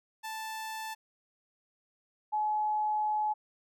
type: tone pair in turn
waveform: sawtooth / sine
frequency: 880 / 850.5 Hz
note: A5 / G#5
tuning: 0 / +41 cents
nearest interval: minor second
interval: 59 cents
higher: first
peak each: -33 / -27 dBFS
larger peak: second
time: 0.23-0.95 / 2.32-3.34 s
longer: second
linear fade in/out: 20 ms
effects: none